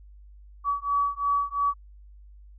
sine beating tone pair, 1138 / 1140.9 Hz, C#6 / C#6, +45 / +50 cents, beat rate 2.9 Hz, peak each -26 dBFS, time 0.64-1.74 s, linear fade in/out 50 ms, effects added 50 Hz sine -46 dBFS peak until 2.58 s

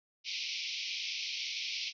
pink band-pass noise, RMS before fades -38 dBFS, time 0.24-1.93 s, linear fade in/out 50 ms, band 2200 to 5800 Hz, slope 96 dB/octave, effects none

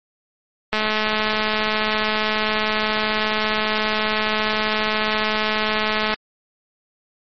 click train, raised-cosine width 0.3 ms, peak -5 dBFS, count 1164, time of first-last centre 0.73-6.139 s, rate 215 Hz, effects MP3 32 kbps

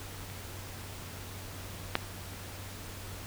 clicks, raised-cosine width 0.3 ms, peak -30 / -9 dBFS, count 2, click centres 0.3 / 1.954 s, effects added 95 Hz sine -45 dBFS peak until 3.26 s + pink hiss -45 dBFS RMS until 3.26 s

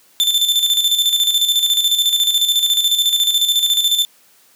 40% pulse tone with tremolo, 3541 Hz, A7, 10 cents sharp, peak -10 dBFS, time 0.2-4.05 s, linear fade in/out 0 ms, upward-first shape square, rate 14 Hz, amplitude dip 55%, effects white hiss -52 dBFS RMS until 4.55 s + high-pass 150 Hz 12 dB/octave

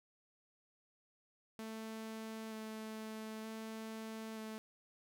sawtooth tone with vibrato, 220 Hz, A3, in tune, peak -40 dBFS, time 1.59-4.58 s, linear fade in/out 0 ms, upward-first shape square, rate 0.54 Hz, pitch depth 10 cents each way, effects none

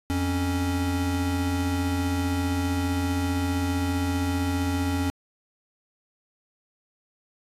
square tone pair together, 87.31 / 277.2 Hz, F2 / C#4, 0 / 0 cents, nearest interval octave + minor sixth, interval 2000 cents, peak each -27 dBFS, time 0.1-5.1 s, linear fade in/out 0 ms, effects resampled to 32000 Hz

